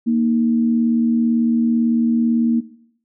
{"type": "tone pair together", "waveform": "sine", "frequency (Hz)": [233.1, 311.1], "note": ["A#3", "D#4"], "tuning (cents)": [0, 0], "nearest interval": "perfect fourth", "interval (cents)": 500, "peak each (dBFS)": [-14, -25], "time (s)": [0.06, 2.61], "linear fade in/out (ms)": 20, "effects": ["noise-tail reverb RT60 0.7 s tail -18 dB re dry"]}